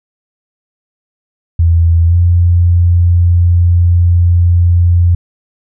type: tone with pitch glide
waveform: sine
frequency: 83.7 to 87.05 Hz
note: E2 to F2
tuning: +27 to -5 cents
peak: -5 dBFS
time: 1.59-5.15 s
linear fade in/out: 5 ms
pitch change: +68 cents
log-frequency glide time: 2.07-2.15 s
effects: none